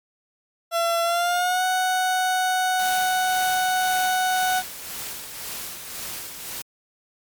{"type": "tone with pitch glide", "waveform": "30% pulse", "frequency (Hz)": [676, 741.5], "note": ["E5", "F#5"], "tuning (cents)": [43, 4], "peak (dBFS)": -17, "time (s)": [0.71, 4.63], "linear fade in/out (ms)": 50, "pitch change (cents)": 161, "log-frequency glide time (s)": [1.03, 1.64]}
{"type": "noise with tremolo", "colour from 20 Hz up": "white", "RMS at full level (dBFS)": -32, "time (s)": [2.79, 6.62], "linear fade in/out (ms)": 5, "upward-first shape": "sine", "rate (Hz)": 1.9, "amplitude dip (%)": 45}
{"effects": ["MP3 96 kbps"]}